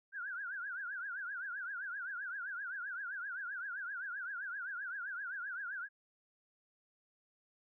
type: tone with vibrato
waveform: sine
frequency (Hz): 1523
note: F#6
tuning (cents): +50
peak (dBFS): -39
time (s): 0.12-5.89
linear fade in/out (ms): 50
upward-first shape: triangle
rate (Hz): 7.7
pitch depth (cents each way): 190
effects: none